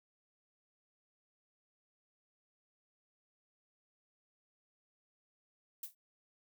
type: noise with exponential decay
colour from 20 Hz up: violet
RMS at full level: -38 dBFS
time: 5.83-5.95 s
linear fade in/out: 5 ms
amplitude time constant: 26 ms
effects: none